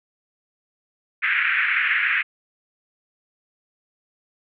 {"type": "band-pass noise", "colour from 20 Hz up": "pink", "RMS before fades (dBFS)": -21, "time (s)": [1.22, 2.23], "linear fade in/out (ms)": 20, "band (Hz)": [1500, 2500], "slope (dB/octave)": 48, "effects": []}